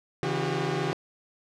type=tone cluster; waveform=sawtooth; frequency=139.8 / 163.7 / 365.5 / 399.7 Hz; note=C#3 / E3 / F#4 / G4; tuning=+15 / -12 / -21 / +34 cents; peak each=-28 dBFS; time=0.23-0.93 s; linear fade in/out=0 ms; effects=low-pass 5000 Hz 12 dB/octave